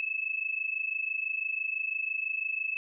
sine tone pair together, 2589 / 2615 Hz, E7 / E7, -32 / -15 cents, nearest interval unison, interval 17 cents, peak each -33 / -32 dBFS, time 0-2.77 s, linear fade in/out 0 ms, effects none

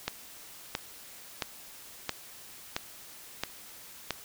click train, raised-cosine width 0.2 ms, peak -12 dBFS, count 7, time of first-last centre 0.08-4.107 s, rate 1.49 Hz, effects white hiss -49 dBFS RMS until 4.24 s

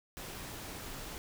pink noise, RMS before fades -44 dBFS, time 0.17-1.18 s, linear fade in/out 0 ms, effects none

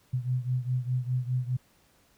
sine beating tone pair, 124.8 / 129.7 Hz, B2 / C3, +19 / -15 cents, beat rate 4.9 Hz, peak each -28 / -31 dBFS, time 0.13-1.57 s, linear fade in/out 10 ms, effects pink hiss -64 dBFS RMS until 2.17 s

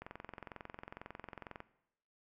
click train, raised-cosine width 0.5 ms, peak -30 dBFS, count 36, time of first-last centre 0.02-1.604 s, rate 22.1 Hz, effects noise-tail reverb RT60 0.8 s tail -17 dB re dry

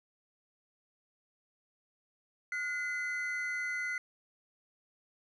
triangle tone pair together, 1443.2 / 2041 Hz, F#6 / C7, -44 / -44 cents, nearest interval tritone, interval 600 cents, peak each -36 / -33 dBFS, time 2.52-3.98 s, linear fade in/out 2 ms, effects resampled to 22050 Hz

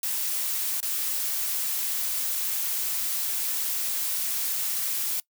blue noise with dropouts, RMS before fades -28 dBFS, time 0.03-5.2 s, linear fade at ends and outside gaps 2 ms, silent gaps 0.804-0.828 s, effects noise-tail reverb RT60 0.1 s tail -22 dB re dry

